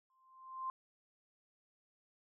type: tone with exponential growth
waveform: sine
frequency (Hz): 1046.5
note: C6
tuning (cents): 0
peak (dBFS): -35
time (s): 0.1-0.7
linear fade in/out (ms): 1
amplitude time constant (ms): 130
effects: none